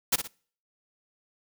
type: noise with echo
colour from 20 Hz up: white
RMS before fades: -22 dBFS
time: 0.12-0.16 s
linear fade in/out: 10 ms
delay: 59 ms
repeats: 2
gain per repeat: -9 dB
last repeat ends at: 0.278 s
effects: noise-tail reverb RT60 0.5 s tail -26 dB re dry